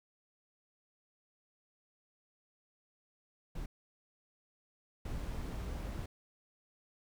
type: noise bursts at uneven times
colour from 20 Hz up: brown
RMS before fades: -40 dBFS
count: 2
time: 3.55-3.66 / 5.05-6.06 s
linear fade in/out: 5 ms
effects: none